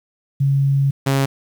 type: tone pair in turn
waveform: sine / sawtooth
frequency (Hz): 138.3 / 136.4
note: C#3 / C#3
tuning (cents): -4 / -28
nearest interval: unison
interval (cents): 24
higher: first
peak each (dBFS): -13 / -11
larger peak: second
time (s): 0.4-0.91 / 1.06-1.26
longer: first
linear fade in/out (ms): 10
effects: 8-bit